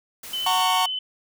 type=noise; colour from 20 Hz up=white; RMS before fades=-38 dBFS; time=0.23-0.62 s; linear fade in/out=5 ms
type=tone with vibrato; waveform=sine; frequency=3032 Hz; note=F#7; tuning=42 cents sharp; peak=-25 dBFS; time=0.33-0.99 s; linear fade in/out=5 ms; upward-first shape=sine; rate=14 Hz; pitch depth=11 cents each way
type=chord; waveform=45% pulse; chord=F# major; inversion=none; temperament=equal with one note detuned; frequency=740 / 913.1 / 1108.7 Hz; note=F#5 / A#5 / C#6; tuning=0 / -36 / 0 cents; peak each=-24 / -24 / -24 dBFS; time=0.46-0.86 s; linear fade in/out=5 ms
effects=none